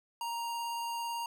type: tone with vibrato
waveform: square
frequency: 935 Hz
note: A#5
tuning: 5 cents sharp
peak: -35 dBFS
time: 0.21-1.26 s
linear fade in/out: 2 ms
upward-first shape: triangle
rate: 18 Hz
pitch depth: 11 cents each way
effects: none